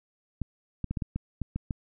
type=clicks; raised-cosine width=5 ms; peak=-18 dBFS; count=9; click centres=0.417 / 0.843 / 0.91 / 0.972 / 1.022 / 1.16 / 1.417 / 1.56 / 1.708 s; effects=none